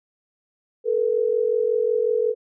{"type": "tone pair together", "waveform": "sine", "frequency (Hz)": [437.1, 482.6], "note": ["A4", "B4"], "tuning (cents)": [-11, -40], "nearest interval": "major second", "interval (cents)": 171, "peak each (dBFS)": -21, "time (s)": [0.84, 2.35], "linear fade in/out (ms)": 50, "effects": []}